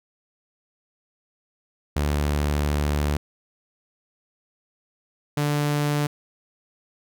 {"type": "tone pair in turn", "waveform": "sawtooth", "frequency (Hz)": [73.42, 146.84], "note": ["D2", "D3"], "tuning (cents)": [0, 0], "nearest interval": "octave", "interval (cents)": 1200, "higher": "second", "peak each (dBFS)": -17, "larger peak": "neither", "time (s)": [[1.96, 3.17], [5.37, 6.07]], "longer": "first", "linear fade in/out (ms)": 5, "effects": []}